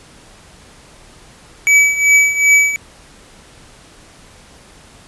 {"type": "tone with tremolo", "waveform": "square", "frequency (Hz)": 2288, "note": "D7", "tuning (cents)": -46, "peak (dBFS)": -6, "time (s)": [1.67, 2.76], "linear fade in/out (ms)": 0, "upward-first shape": "triangle", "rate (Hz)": 2.6, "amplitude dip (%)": 80, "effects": ["pink hiss -43 dBFS RMS until 5.07 s", "resampled to 24000 Hz"]}